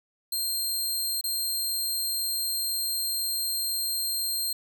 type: tone with dropouts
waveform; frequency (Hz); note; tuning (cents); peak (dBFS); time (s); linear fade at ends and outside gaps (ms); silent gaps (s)
15% pulse; 4186; C8; 0; -20; 0.32-4.53; 5; 1.212-1.239
effects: none